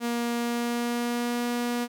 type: tone with pitch glide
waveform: sawtooth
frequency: 236.8 to 240.7 Hz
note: A#3 to B3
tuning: +27 to -44 cents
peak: -22 dBFS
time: 0-1.88 s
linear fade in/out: 50 ms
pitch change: +29 cents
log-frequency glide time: 0.36-1.46 s
effects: none